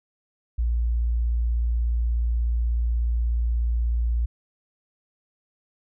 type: tone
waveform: sine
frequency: 58.27 Hz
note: A#1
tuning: in tune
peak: -20 dBFS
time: 0.58-4.26 s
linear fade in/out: 10 ms
effects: none